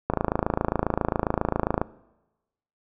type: click train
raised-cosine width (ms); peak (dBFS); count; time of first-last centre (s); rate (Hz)
1; -8; 48; 0.1-1.815; 27.4
effects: noise-tail reverb RT60 1.0 s tail -20 dB re dry